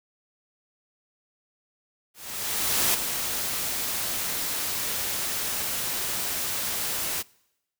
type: noise with ADSR envelope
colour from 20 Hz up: white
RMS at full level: -22 dBFS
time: 2.14-7.23 s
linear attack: 800 ms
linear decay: 13 ms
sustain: -7 dB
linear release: 23 ms
effects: noise-tail reverb RT60 0.9 s tail -25 dB re dry